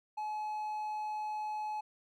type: tone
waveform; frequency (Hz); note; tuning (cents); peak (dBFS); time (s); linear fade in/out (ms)
triangle; 852; G#5; +44; -33; 0.17-1.81; 10
effects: none